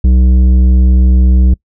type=tone with tanh clipping; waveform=triangle; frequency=63 Hz; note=B1; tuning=35 cents sharp; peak=-6 dBFS; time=0.04-1.54 s; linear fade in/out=5 ms; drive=14 dB; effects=noise-tail reverb RT60 0.1 s tail -24 dB re dry